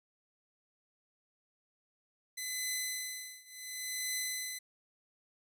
10% pulse tone with tremolo, 2019 Hz, B6, 38 cents sharp, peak -24 dBFS, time 2.37-4.59 s, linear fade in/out 10 ms, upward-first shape triangle, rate 0.7 Hz, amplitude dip 95%, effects none

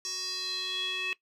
square tone with band-pass filter sweep, 371.7 Hz, F#4, 8 cents sharp, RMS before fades -34 dBFS, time 0.05-1.13 s, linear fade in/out 0 ms, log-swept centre 5700 to 2700 Hz, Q 6.1, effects noise-tail reverb RT60 0.1 s tail -18 dB re dry

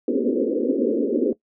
pink band-pass noise, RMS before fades -21 dBFS, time 0.08-1.33 s, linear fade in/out 2 ms, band 230 to 530 Hz, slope 96 dB/octave, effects noise-tail reverb RT60 0.1 s tail -19 dB re dry

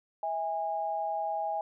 sine tone pair together, 650 / 819 Hz, E5 / G#5, -24 / -24 cents, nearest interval major third, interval 400 cents, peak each -34 / -31 dBFS, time 0.23-1.61 s, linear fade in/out 2 ms, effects none

